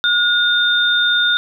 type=tone pair together; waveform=sine; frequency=1440 / 3629 Hz; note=F#6 / A#7; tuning=-47 / -47 cents; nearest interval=octave + major third; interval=1600 cents; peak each=-15 dBFS; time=0.04-1.37 s; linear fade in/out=0 ms; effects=none